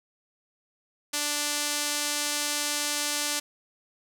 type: tone with band-pass filter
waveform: sawtooth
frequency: 293.7 Hz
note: D4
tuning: in tune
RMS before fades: -29 dBFS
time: 1.13-3.4 s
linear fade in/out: 10 ms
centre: 7500 Hz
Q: 0.82
effects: none